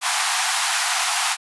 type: high-pass noise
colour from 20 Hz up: pink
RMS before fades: -21 dBFS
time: 0.01-1.37 s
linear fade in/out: 50 ms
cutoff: 710 Hz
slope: 96 dB/octave
effects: resampled to 24000 Hz